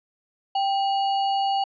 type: tone with sample-and-hold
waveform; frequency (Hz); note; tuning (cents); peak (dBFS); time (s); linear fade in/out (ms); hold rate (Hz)
sine; 786; G5; +4; -20; 0.55-1.64; 5; 3675
effects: resampled to 11025 Hz